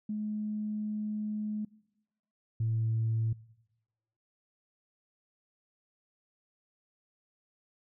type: tone pair in turn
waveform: sine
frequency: 212 / 112.3 Hz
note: G#3 / A2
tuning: +36 / +36 cents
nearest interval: major seventh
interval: 1100 cents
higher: first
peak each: -31 / -26 dBFS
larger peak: second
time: 0.09-1.65 / 2.6-3.33 s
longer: first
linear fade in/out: 5 ms
effects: noise-tail reverb RT60 1.0 s tail -23 dB re dry + tanh soft clip ceiling -23 dBFS